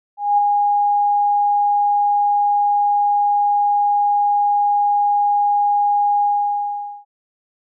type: tone with ADSR envelope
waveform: sine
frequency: 820 Hz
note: G#5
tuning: 22 cents flat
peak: -10 dBFS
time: 0.17-7.05 s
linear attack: 210 ms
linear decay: 8 ms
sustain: -3 dB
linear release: 820 ms
effects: none